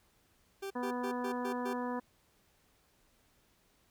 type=tone bursts; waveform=40% pulse; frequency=392 Hz; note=G4; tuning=in tune; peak=-37 dBFS; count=6; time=0.62-1.736 s; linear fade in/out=10 ms; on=86 ms; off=120 ms
type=harmonic tone; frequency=246.6 Hz; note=B3; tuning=2 cents flat; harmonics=1 / 2 / 3 / 4 / 5 / 6 / 7; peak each=-37 / -40 / -45 / -40 / -50 / -53 / -49 dBFS; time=0.75-2 s; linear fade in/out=10 ms
effects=pink hiss -70 dBFS RMS until 3.9 s